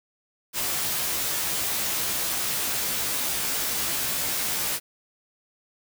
white noise with comb filter, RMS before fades -27 dBFS, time 0.53-4.8 s, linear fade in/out 50 ms, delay 15 ms, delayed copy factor +0.75, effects none

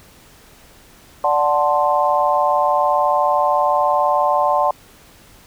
sine chord, D dominant seventh, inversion none, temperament equal, 587.3 / 740 / 880 / 1046.5 Hz, D5 / F#5 / A5 / C6, 0 / 0 / 0 / 0 cents, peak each -19 dBFS, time 1.24-4.71 s, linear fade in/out 2 ms, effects pink hiss -47 dBFS RMS until 5.46 s

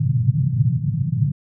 pink band-pass noise, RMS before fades -19 dBFS, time 0-1.32 s, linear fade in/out 5 ms, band 110 to 160 Hz, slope 48 dB/octave, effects none

